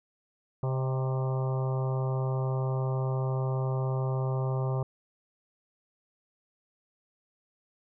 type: harmonic tone with a mistuned harmonic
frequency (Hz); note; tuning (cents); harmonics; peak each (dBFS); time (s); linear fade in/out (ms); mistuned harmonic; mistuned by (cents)
131.6; C3; +10; 1 / 3 / 4 / 5 / 6 / 7 / 8 / 9; -27 / -37 / -39 / -41 / -43 / -44 / -45 / -46; 0.63-4.83; 2; 5; -44
effects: none